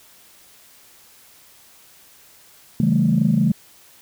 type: chord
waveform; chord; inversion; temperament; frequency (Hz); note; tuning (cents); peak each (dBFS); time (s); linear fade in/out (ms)
sine; A dominant seventh; first; equal; 138.59 / 164.81 / 196 / 220; C#3 / E3 / G3 / A3; 0 / 0 / 0 / 0; -21 / -19 / -20 / -18; 2.8-3.52; 2
effects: tanh soft clip ceiling -6 dBFS + white hiss -50 dBFS RMS until 4.01 s